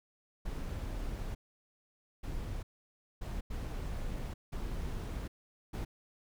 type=noise bursts at uneven times; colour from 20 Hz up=brown; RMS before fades=-38 dBFS; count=6; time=0.45-1.35 / 2.23-2.63 / 3.21-3.41 / 3.5-4.34 / 4.52-5.28 / 5.73-5.85 s; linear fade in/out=10 ms; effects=none